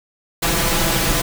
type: noise with comb filter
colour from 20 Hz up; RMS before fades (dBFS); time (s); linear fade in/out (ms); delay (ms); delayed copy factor
pink; -18; 0.42-1.22; 10; 6; +1
effects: none